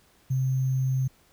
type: tone with sample-and-hold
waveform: sine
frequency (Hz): 130.81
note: C3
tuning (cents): 0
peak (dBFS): -22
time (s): 0.3-1.08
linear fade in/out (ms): 10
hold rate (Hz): 6300
effects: pink hiss -61 dBFS RMS until 1.32 s